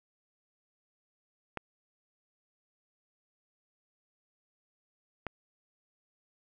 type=clicks; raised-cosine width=0.5 ms; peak=-20 dBFS; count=2; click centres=1.573 / 5.267 s; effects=none